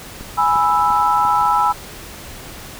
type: click train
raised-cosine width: 3 ms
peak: -20 dBFS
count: 4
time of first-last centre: 0.21-1.252 s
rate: 2.88 Hz
type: chord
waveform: sine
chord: E major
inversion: first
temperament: equal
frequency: 830.6 / 987.8 / 1318.5 Hz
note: G#5 / B5 / E6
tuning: 0 / 0 / 0 cents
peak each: -17 dBFS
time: 0.37-1.73 s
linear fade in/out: 20 ms
effects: pink hiss -35 dBFS RMS until 2.79 s